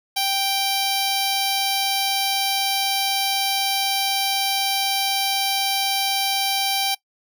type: tone with notch filter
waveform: 10% pulse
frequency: 784 Hz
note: G5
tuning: in tune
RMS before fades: -22 dBFS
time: 0.16-6.95 s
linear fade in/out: 10 ms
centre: 1700 Hz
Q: 0.99
effects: noise-tail reverb RT60 0.1 s tail -21 dB re dry